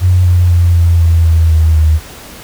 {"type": "tone with pitch steps", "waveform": "sine", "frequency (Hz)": [90.7, 88.78, 86.9, 85.07, 83.27, 81.51, 79.78, 78.1], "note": ["F#2", "F2", "F2", "F2", "E2", "E2", "D#2", "D#2"], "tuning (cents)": [-34, 29, -8, -45, 18, -19, 44, 7], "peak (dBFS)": -5, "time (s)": [0, 2], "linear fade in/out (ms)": 50, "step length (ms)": 250, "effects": ["pink hiss -32 dBFS RMS until 2.43 s"]}